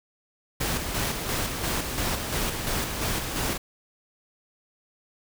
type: noise with tremolo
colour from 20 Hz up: pink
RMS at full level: -27 dBFS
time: 0.6-3.58 s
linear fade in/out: 10 ms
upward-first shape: square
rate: 2.9 Hz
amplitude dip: 40%
effects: none